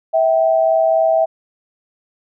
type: tone pair together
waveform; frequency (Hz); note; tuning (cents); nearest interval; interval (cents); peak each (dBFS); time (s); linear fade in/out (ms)
sine; 651 / 774.8; E5 / G5; -22 / -20; minor third; 302; -12 / -18; 0.13-1.26; 20
effects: none